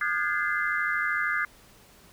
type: tone cluster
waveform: sine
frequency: 1212 / 1431 / 1599 / 1692 / 2070 Hz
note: D#6 / F6 / G6 / G#6 / C7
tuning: -46 / +42 / +34 / +32 / -19 cents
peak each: -31 dBFS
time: 0.01-1.45 s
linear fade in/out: 2 ms
effects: pink hiss -55 dBFS RMS until 2.12 s